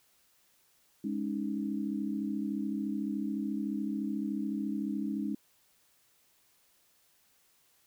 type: chord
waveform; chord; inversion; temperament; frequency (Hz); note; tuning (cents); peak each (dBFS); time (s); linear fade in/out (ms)
sine; Ab suspended fourth; none; equal; 207.7 / 277.2 / 311.1; Ab3 / Db4 / Eb4; 0 / 0 / 0; -34 / -36 / -37; 1.04-5.35; 5
effects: white hiss -68 dBFS RMS until 7.86 s